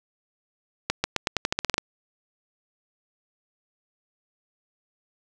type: accelerating click train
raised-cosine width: 0.2 ms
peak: -5 dBFS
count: 12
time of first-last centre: 0.9-1.781 s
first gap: 140 ms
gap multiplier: 0.88
effects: none